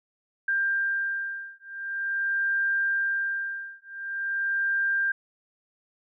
sine beating tone pair, 1590 / 1590.45 Hz, G6 / G6, +24 / +25 cents, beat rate 0.45 Hz, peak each -28 dBFS, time 0.48-5.12 s, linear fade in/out 5 ms, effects none

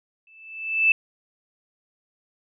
sine tone with exponential growth, 2637 Hz, E7, in tune, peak -12 dBFS, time 0.27-0.92 s, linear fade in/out 2 ms, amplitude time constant 140 ms, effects none

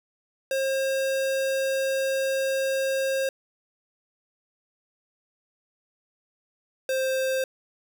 square tone pair in turn, 536 / 525.9 Hz, C5 / C5, +42 / +9 cents, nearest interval unison, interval 33 cents, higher first, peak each -24 dBFS, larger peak neither, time 0.51-3.29 / 6.89-7.44 s, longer first, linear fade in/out 2 ms, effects none

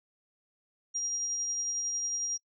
sine tone with tremolo, 5700 Hz, F8, 34 cents sharp, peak -29 dBFS, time 0.94-2.38 s, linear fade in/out 20 ms, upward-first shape triangle, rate 11 Hz, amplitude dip 30%, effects noise-tail reverb RT60 0.1 s tail -25 dB re dry

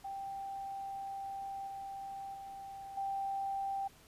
sine tone with level steps, 785 Hz, G5, 2 cents sharp, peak -39 / -41 / -44 / -34 dBFS, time 0.04-3.88 s, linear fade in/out 10 ms, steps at 1.67 / 2.34 / 2.97 s, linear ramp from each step 5 ms, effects pink hiss -61 dBFS RMS until 4.07 s + resampled to 32000 Hz

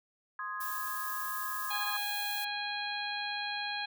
sine chord, Ab major, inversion first, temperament equal, 1046.5 / 1244.5 / 1661.2 Hz, C6 / Eb6 / Ab6, 0 / 0 / 0 cents, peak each -40 dBFS, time 0.39-1.97 s, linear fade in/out 2 ms
violet noise, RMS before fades -40 dBFS, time 0.6-2.45 s, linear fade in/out 10 ms
harmonic tone, 823 Hz, G#5, 16 cents flat, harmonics 1 / 2 / 3 / 4 / 5, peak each -39 / -39 / -41 / -42 / -40 dBFS, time 1.7-3.86 s, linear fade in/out 10 ms
effects none

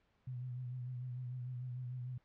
sine tone with vibrato, 125.1 Hz, B2, 23 cents sharp, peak -40 dBFS, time 0.27-2.18 s, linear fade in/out 5 ms, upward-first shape sine, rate 6.7 Hz, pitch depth 42 cents each way, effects pink hiss -75 dBFS RMS until 2.24 s + low-pass 3000 Hz 12 dB/octave

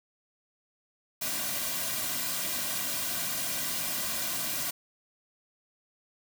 white noise with comb filter, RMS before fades -32 dBFS, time 1.21-4.71 s, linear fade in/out 10 ms, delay 2.3 ms, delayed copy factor -0.75, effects none

